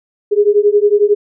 sine beating tone pair, 407.5 / 418.5 Hz, G#4 / G#4, -33 / +13 cents, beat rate 11 Hz, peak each -11 dBFS, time 0.31-1.15 s, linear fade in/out 20 ms, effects none

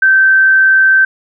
sine tone with frequency modulation, 1551 Hz, G6, 19 cents flat, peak -5 dBFS, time 0.02-1.05 s, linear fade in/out 5 ms, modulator 74 Hz, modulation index 0.2, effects none

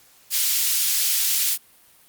white high-pass noise, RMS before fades -21 dBFS, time 0.3-1.58 s, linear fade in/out 50 ms, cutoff 2900 Hz, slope 12 dB/octave, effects white hiss -54 dBFS RMS until 2.08 s + Opus 48 kbps

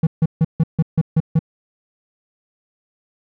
triangle tone bursts, 160.6 Hz, E3, 45 cents flat, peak -9 dBFS, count 8, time 0.03-1.392 s, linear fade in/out 5 ms, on 39 ms, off 150 ms, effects none

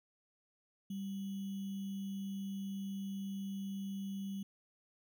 sine tone with sample-and-hold, 196 Hz, G3, in tune, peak -38 dBFS, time 0.9-4.43 s, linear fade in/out 5 ms, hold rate 3150 Hz, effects none

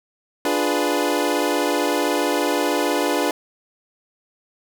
25% pulse chord, D diminished seventh, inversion none, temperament equal, 293.7 / 349.2 / 415.3 / 493.9 Hz, D4 / F4 / Ab4 / Cb5, 0 / 0 / 0 / 0 cents, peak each -19 / -21 / -22 / -21 dBFS, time 0.45-3.31 s, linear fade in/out 2 ms, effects none

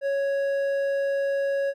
sine tone with hard clipping, 554.4 Hz, C#5, in tune, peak -24 dBFS, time 0.01-1.74 s, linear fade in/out 50 ms, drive 6 dB, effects none

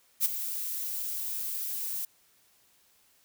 violet noise with ADSR envelope, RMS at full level -22 dBFS, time 0.2-2.05 s, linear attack 51 ms, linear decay 15 ms, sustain -12 dB, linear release 3 ms, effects white hiss -65 dBFS RMS until 3.24 s

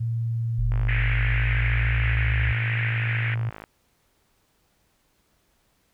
sine tone, 115.2 Hz, A#2, 20 cents flat, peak -23 dBFS, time 0-3.5 s, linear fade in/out 10 ms
sine exponential sweep, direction up, 43.65 to 65.4 Hz, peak -22 dBFS, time 0.58-2.53 s, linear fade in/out 10 ms
click train, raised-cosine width 0.5 ms, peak -23 dBFS, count 156, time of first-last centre 0.72-3.639 s, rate 53.1 Hz
pink band-pass noise, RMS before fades -30 dBFS, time 0.88-3.35 s, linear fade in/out 10 ms, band 1600 to 2500 Hz, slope 48 dB/octave
effects pink hiss -67 dBFS RMS until 5.93 s

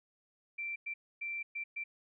sine tone bursts at uneven times, 2349 Hz, D7, in tune, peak -36 dBFS, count 5, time 0.58-0.76 / 0.86-0.94 / 1.21-1.43 / 1.55-1.64 / 1.76-1.84 s, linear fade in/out 10 ms, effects none

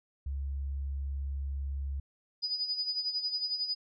sine tone, 69 Hz, C#2, 7 cents flat, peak -32 dBFS, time 0.26-2 s, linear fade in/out 5 ms
sine tone with tremolo, 4955 Hz, D#8, 8 cents flat, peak -28 dBFS, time 2.42-3.75 s, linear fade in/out 20 ms, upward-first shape sine, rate 11 Hz, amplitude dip 65%
effects none

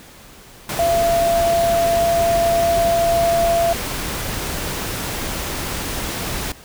sine tone in noise, 678 Hz, E5, 49 cents sharp, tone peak -14 dBFS, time 0.79-3.73 s, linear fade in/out 2 ms, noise pink, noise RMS -25 dBFS, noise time 0.69-6.52 s, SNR +8 dB, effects pink hiss -43 dBFS RMS until 6.64 s

